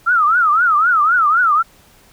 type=tone with vibrato; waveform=sine; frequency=1318.5 Hz; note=E6; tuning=in tune; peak=-10 dBFS; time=0.06-1.63 s; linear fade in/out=20 ms; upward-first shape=triangle; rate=3.9 Hz; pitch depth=230 cents each way; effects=pink hiss -49 dBFS RMS until 2.12 s